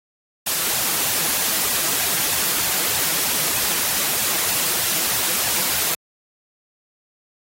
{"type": "noise with flanger", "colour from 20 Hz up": "white", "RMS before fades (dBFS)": -21, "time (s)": [0.46, 5.95], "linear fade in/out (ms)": 10, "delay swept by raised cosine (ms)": [1.1, 6.2], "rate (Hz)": 3.2, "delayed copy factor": 0.6, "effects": ["high-pass 80 Hz 12 dB/octave", "AAC 48 kbps"]}